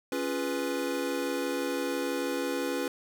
square chord, C# dominant seventh, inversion none, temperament equal, 277.2 / 349.2 / 415.3 / 493.9 Hz, C#4 / E#4 / G#4 / B4, 0 / 0 / 0 / 0 cents, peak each -34 / -36 / -40 / -34 dBFS, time 0.12-2.88 s, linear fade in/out 2 ms, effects none

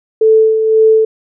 sine tone with tremolo, 440 Hz, A4, in tune, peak -4 dBFS, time 0.21-1.05 s, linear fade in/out 5 ms, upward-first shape sine, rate 1.9 Hz, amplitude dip 50%, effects none

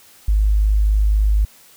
sine tone, 51.91 Hz, G#1, in tune, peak -12 dBFS, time 0.28-1.45 s, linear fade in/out 5 ms, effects white hiss -48 dBFS RMS until 1.76 s

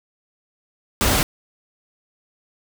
pink noise, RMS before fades -18 dBFS, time 1.01-1.23 s, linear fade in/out 0 ms, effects none

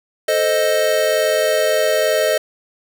square chord, A diminished, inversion none, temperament equal, 440 / 523.3 / 622.3 Hz, A4 / C5 / Eb5, 0 / 0 / 0 cents, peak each -22 / -21 / -17 dBFS, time 0.28-2.38 s, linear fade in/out 5 ms, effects none

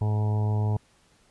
harmonic tone, 106.3 Hz, G#2, 41 cents sharp, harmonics 1 / 2 / 3 / 4 / 5 / 6 / 7 / 8 / 9, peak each -22 / -36 / -43 / -38 / -47 / -43 / -43 / -41 / -44 dBFS, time 0.01-0.77 s, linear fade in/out 5 ms, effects pink hiss -62 dBFS RMS until 1.3 s + resampled to 24000 Hz

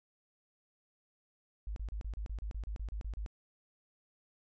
sine tone bursts, 51.7 Hz, G#1, 7 cents flat, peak -36 dBFS, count 13, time 1.67-3.262 s, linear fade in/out 0 ms, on 92 ms, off 33 ms, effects resampled to 16000 Hz

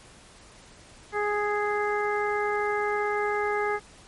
harmonic tone, 415.3 Hz, G#4, in tune, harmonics 1 / 2 / 3 / 4 / 5, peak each -27 / -30 / -32 / -33 / -34 dBFS, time 1.12-3.8 s, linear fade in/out 50 ms, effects pink hiss -51 dBFS RMS until 4.07 s + MP3 48 kbps

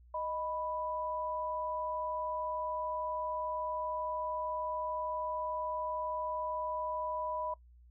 sine tone pair together, 621 / 987.8 Hz, D#5 / B5, -3 / 0 cents, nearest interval minor sixth, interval 803 cents, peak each -38 / -36 dBFS, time 0.14-7.54 s, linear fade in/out 5 ms, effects noise-tail reverb RT60 0.1 s tail -20 dB re dry + added 60 Hz sine -56 dBFS peak until 7.9 s

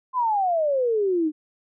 sine exponential sweep, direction down, 1046.5 to 297.8 Hz, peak -19 dBFS, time 0.13-1.32 s, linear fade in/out 50 ms, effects none

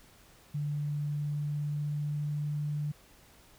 sine tone with pitch glide, 146.83 to 148.11 Hz, D3 to D3, 0 to +15 cents, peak -30 dBFS, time 0.54-2.92 s, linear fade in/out 10 ms, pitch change +15 cents, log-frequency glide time 1.03-2.66 s, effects pink hiss -59 dBFS RMS until 3.58 s

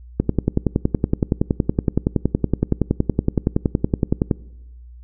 click train, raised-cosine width 3 ms, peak -3 dBFS, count 45, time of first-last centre 0.2-4.312 s, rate 10.7 Hz, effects noise-tail reverb RT60 1.0 s tail -22 dB re dry + added 60 Hz sine -38 dBFS peak until 5.03 s

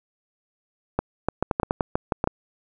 clicks, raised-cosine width 1 ms, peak -7 dBFS, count 12, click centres 0.99 / 1.286 / 1.426 / 1.512 / 1.599 / 1.632 / 1.709 / 1.808 / 1.955 / 2.122 / 2.241 / 2.274 s, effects none

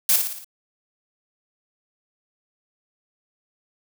blue noise with echo, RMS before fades -17 dBFS, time 0.09-0.16 s, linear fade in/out 2 ms, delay 57 ms, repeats 5, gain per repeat -5 dB, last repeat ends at 0.445 s, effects none

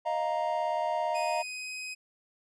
triangle chord, Eb suspended second, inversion none, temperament just, 622.3 / 700 / 933.4 Hz, Eb5 / F5 / Bb5, 0 / +4 / +2 cents, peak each -30 / -30 / -30 dBFS, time 0.05-1.43 s, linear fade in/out 20 ms
sawtooth tone with pitch glide, 2489 to 2516 Hz, D#7 to D#7, 0 to +19 cents, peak -33 dBFS, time 1.14-1.95 s, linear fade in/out 20 ms, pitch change +19 cents, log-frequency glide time 1.29-1.7 s
effects resampled to 22050 Hz

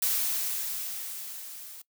blue noise with level ramp, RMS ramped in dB -26 to -45 dBFS, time 0.02-1.82 s, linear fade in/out 5 ms, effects noise-tail reverb RT60 0.1 s tail -21 dB re dry

